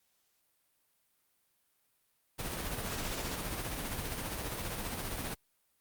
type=noise with tremolo; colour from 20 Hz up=pink; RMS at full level=-36 dBFS; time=2.38-5.35 s; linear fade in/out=20 ms; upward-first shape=sine; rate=15 Hz; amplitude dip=35%; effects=white hiss -75 dBFS RMS until 5.8 s + Opus 48 kbps